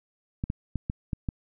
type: clicks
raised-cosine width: 5 ms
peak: -16 dBFS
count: 6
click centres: 0.439 / 0.501 / 0.757 / 0.899 / 1.132 / 1.288 s
effects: none